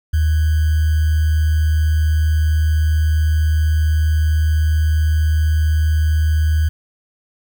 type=tone with sample-and-hold; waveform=sine; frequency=77.78 Hz; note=D#2; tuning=in tune; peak=-12 dBFS; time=0.13-6.69 s; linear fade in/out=10 ms; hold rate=1575 Hz; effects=none